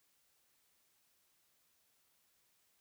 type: silence
effects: white hiss -75 dBFS RMS until 2.8 s